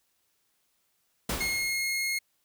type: noise with exponential decay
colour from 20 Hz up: pink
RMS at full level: -28 dBFS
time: 1.29-1.94 s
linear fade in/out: 5 ms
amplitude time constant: 140 ms
type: tone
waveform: sawtooth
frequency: 2153 Hz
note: C7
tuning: 49 cents sharp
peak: -24 dBFS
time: 1.4-2.19 s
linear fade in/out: 10 ms
effects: white hiss -73 dBFS RMS until 2.44 s